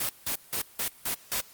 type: noise bursts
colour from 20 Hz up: white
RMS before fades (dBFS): -29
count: 6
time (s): 0-1.408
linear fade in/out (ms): 5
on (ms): 93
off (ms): 170
effects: white hiss -53 dBFS RMS until 1.53 s + Opus 24 kbps